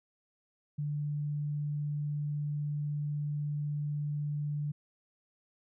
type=tone; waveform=sine; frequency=147.3 Hz; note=D3; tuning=6 cents sharp; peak=-31 dBFS; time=0.78-4.72 s; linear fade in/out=10 ms; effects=none